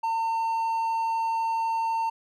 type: tone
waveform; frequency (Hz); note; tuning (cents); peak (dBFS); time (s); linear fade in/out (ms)
triangle; 906; A#5; -50; -22; 0.03-2.1; 10
effects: none